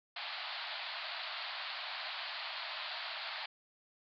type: band-pass noise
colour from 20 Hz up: white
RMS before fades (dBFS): -42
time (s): 0.16-3.46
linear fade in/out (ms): 5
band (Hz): 610 to 4600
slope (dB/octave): 96
effects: none